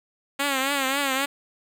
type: tone with vibrato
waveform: 5% pulse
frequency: 273.5 Hz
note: C#4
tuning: 23 cents flat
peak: -11 dBFS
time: 0.39-1.26 s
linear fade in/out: 10 ms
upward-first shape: triangle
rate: 3.7 Hz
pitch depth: 95 cents each way
effects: none